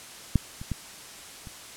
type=clicks; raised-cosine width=5 ms; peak=-7 / -25 / -16 / -29 dBFS; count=4; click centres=0.357 / 0.615 / 0.717 / 1.472 s; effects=white hiss -44 dBFS RMS until 1.76 s + low-pass 10000 Hz 12 dB/octave